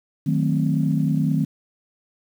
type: chord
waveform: sine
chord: D# diminished seventh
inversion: none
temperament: equal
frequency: 155.56 / 185 / 220 / 261.6 Hz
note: D#3 / F#3 / A3 / C4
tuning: 0 / 0 / 0 / 0 cents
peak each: -20 / -25 / -25 / -24 dBFS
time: 0.26-1.45 s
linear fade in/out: 10 ms
effects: tanh soft clip ceiling -7 dBFS + 8-bit